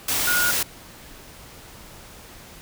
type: tone in noise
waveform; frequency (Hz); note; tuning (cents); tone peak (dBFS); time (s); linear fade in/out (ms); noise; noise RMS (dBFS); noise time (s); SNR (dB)
sine; 1440; F#6; -47; -20; 0.27-0.51; 5; white; -23; 0.08-0.63; 0
effects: pink hiss -44 dBFS RMS until 2.61 s